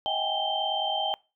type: tone cluster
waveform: sine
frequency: 634 / 746 / 796 / 834 / 3129 Hz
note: D#5 / F#5 / G5 / G#5 / G7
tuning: +32 / +14 / +26 / +7 / -4 cents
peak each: -34 / -35 / -30 / -35 / -29 dBFS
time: 0.06-1.14 s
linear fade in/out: 0 ms
effects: noise-tail reverb RT60 0.3 s tail -25 dB re dry